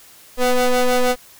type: ring-modulated tone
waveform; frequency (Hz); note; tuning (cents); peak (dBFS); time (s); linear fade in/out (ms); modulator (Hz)
35% pulse; 248.8; B3; +13; -9; 0.37-1.16; 50; 252
effects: white hiss -46 dBFS RMS until 1.39 s